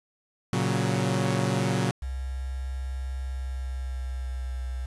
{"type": "chord", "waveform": "sawtooth", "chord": "F# major", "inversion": "first", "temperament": "equal", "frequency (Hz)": [116.54, 138.59, 185], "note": ["A#2", "C#3", "F#3"], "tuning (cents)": [0, 0, 0], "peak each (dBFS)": -24, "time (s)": [0.53, 1.91], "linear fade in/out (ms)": 0}
{"type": "tone with pitch glide", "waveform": "sine", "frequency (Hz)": [65.41, 63.36], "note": ["C2", "B1"], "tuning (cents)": [0, 45], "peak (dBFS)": -29, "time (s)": [2.02, 4.86], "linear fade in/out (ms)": 5, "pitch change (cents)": -55, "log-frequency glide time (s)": [3.23, 4.63]}
{"effects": ["resampled to 24000 Hz", "8-bit"]}